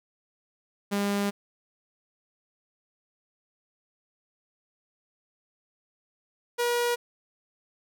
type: tone pair in turn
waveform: sawtooth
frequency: 201.8 / 480 Hz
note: G#3 / B4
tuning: -49 / -49 cents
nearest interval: octave + minor third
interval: 1500 cents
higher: second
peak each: -21 / -20 dBFS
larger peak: second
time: 0.91-1.31 / 6.58-6.96 s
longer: first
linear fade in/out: 20 ms
effects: none